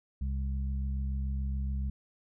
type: harmonic tone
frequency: 67 Hz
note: C2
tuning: 42 cents sharp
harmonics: 1 / 2 / 3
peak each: -30 / -41 / -42 dBFS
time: 0.21-1.9 s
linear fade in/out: 5 ms
effects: none